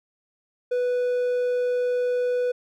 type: tone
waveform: triangle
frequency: 493.9 Hz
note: B4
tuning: in tune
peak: -19 dBFS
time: 0.71-2.52 s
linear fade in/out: 10 ms
effects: none